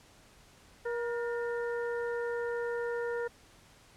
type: harmonic tone with a mistuned harmonic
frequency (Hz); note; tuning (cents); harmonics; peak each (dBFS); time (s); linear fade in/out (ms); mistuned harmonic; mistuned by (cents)
473.9; A#4; +28; 1 / 2 / 3 / 4; -32 / -43 / -42 / -44; 0.85-3.28; 10; 4; -74
effects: pink hiss -59 dBFS RMS until 3.96 s + low-pass 10000 Hz 12 dB/octave